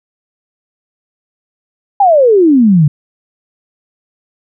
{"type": "exponential sweep", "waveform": "sine", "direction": "down", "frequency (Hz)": [830.6, 140.1], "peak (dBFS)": -4, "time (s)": [2, 2.88], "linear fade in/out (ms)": 5, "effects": []}